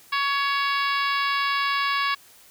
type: harmonic tone with a mistuned harmonic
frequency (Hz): 560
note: C#5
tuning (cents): +18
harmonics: 2 / 3 / 4 / 5 / 6 / 7 / 8 / 9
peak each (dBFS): -24 / -28 / -30 / -32 / -34 / -35 / -36 / -37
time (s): 0.12-2.15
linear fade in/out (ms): 10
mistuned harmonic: 5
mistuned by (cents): -19
effects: white hiss -52 dBFS RMS until 2.5 s